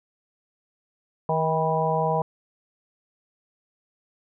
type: harmonic tone with a mistuned harmonic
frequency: 159.2 Hz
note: D#3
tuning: 40 cents sharp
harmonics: 1 / 3 / 4 / 5 / 6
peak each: -27 / -27 / -27 / -27 / -27 dBFS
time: 1.29-2.22 s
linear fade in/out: 2 ms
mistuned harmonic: 6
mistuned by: +44 cents
effects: none